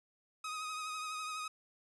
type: tone with vibrato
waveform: sawtooth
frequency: 1256 Hz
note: D#6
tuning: 16 cents sharp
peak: -35 dBFS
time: 0.44-1.48 s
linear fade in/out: 5 ms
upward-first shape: triangle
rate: 12 Hz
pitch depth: 36 cents each way
effects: resampled to 24000 Hz + 11-bit